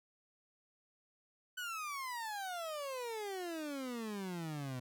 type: exponential sweep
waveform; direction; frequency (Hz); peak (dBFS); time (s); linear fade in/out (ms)
30% pulse; down; 1508 to 123.47; -37; 1.57-4.8; 10
effects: none